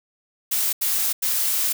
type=noise bursts at uneven times; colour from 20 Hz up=blue; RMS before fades=-22 dBFS; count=3; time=0.51-0.73 / 0.81-1.13 / 1.22-1.73 s; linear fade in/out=10 ms; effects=none